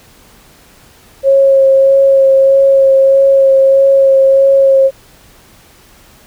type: tone with vibrato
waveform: sine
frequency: 542 Hz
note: C#5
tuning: 39 cents flat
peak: -4 dBFS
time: 1.23-4.91 s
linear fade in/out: 50 ms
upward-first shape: sine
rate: 1.6 Hz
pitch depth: 14 cents each way
effects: pink hiss -43 dBFS RMS until 6.26 s